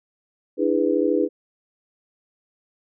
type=chord; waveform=sine; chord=E dominant seventh; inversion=third; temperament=just; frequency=296.7 / 329.6 / 412 / 494.4 Hz; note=D4 / E4 / G#4 / B4; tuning=+18 / 0 / -14 / +2 cents; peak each=-23 dBFS; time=0.57-1.29 s; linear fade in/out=50 ms; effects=none